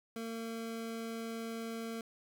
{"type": "tone", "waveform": "25% pulse", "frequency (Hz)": 227.4, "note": "A#3", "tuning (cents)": -43, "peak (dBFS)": -35, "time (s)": [0.16, 2.01], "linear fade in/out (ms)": 2, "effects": []}